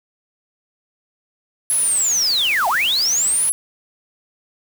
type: linear two-way sweep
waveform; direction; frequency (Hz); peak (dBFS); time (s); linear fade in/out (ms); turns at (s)
sine; down then up; 10990 to 659.3 to 10990; -15; 1.7-3.52; 0; 2.68
type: noise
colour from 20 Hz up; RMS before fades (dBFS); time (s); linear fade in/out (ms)
white; -31; 1.7-3.5; 10
effects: none